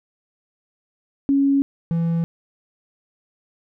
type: tone pair in turn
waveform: sine / triangle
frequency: 277.2 / 167.01 Hz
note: C#4 / E3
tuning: 0 / +23 cents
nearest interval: major sixth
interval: 877 cents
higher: first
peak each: -14 / -16 dBFS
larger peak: first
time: 1.29-1.62 / 1.91-2.24 s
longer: neither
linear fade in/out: 0 ms
effects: none